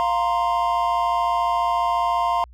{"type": "chord", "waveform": "triangle", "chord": "F suspended fourth", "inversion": "none", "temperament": "equal", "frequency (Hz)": [698.5, 932.3, 1046.5], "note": ["F5", "Bb5", "C6"], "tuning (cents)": [0, 0, 0], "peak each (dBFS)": -21, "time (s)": [0, 2.44], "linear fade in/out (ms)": 0, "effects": ["added 60 Hz sine -43 dBFS peak until 2.53 s"]}